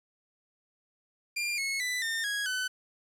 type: tone with pitch steps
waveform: sawtooth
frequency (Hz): 2395 / 2184 / 1990.8 / 1815.1 / 1654.8 / 1508.8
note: D7 / C#7 / B6 / A#6 / G#6 / F#6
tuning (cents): +33 / -26 / +13 / -47 / -7 / +33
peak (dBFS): -26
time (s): 1.36-2.68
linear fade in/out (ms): 10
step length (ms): 220
effects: low-pass 11000 Hz 12 dB/octave + 10-bit